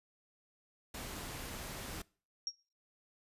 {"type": "noise", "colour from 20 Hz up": "pink", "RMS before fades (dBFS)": -44, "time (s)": [0.94, 2.02], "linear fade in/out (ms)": 5}
{"type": "tone with exponential decay", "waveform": "sine", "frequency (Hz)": 5588, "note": "F8", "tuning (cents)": 0, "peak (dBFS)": -31, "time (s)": [2.47, 2.56], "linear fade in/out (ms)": 1, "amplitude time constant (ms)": 18}
{"effects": ["noise-tail reverb RT60 0.4 s tail -23 dB re dry", "resampled to 32000 Hz"]}